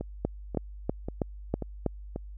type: two click trains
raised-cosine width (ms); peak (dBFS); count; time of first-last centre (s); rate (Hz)
2; -13 / -20; 6 / 5; 0.25-1.863 / 0.01-2.161; 3.1 / 1.86
effects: added 50 Hz sine -40 dBFS peak until 2.37 s